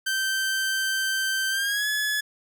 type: tone with pitch glide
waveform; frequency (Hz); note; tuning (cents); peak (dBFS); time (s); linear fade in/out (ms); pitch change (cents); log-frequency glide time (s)
sawtooth; 1555 to 1705.6; G6 to G#6; -14 to +46; -20; 0.06-2.21; 10; +160; 1.5-1.88
effects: none